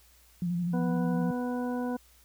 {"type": "tone with vibrato", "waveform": "sine", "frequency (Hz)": 174.61, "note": "F3", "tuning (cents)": 0, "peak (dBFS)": -27, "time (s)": [0.42, 1.31], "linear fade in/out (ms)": 2, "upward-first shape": "square", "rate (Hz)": 12, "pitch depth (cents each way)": 35}
{"type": "harmonic tone", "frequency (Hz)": 246.9, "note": "B3", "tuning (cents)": 0, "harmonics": [1, 2, 3, 4, 6], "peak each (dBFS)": [-30, -36, -40, -42, -46], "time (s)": [0.73, 1.97], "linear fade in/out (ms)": 10}
{"effects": ["added 60 Hz sine -61 dBFS peak until 2.24 s", "white hiss -61 dBFS RMS until 2.24 s"]}